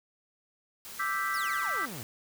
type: noise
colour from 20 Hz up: white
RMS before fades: -44 dBFS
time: 0.85-2.03 s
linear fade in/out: 0 ms
type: chord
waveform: sine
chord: E minor seventh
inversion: third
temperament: equal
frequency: 1174.7 / 1318.5 / 1568 / 1975.5 Hz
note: D6 / E6 / G6 / B6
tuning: 0 / 0 / 0 / 0 cents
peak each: -34 dBFS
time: 0.99-1.86 s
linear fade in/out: 10 ms
type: exponential sweep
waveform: sawtooth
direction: down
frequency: 5700 to 100 Hz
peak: -36 dBFS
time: 1.34-2.03 s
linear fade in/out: 0 ms
effects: none